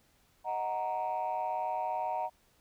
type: chord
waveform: sine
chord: D# minor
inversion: none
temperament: equal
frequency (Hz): 622.3 / 740 / 932.3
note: D#5 / F#5 / A#5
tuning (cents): 0 / 0 / 0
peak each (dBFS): -37 / -33 / -33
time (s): 0.44-2.3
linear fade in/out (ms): 50
effects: tanh soft clip ceiling -26 dBFS + pink hiss -68 dBFS RMS until 2.6 s